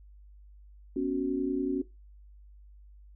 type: chord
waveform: sine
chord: B suspended second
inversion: none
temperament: just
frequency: 246.9 / 277.8 / 370.4 Hz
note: B3 / C#4 / F#4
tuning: 0 / +4 / +2 cents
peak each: -35 / -29 / -31 dBFS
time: 0.96-1.82 s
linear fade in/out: 5 ms
effects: noise-tail reverb RT60 0.2 s tail -17 dB re dry + added 50 Hz sine -50 dBFS peak until 3.15 s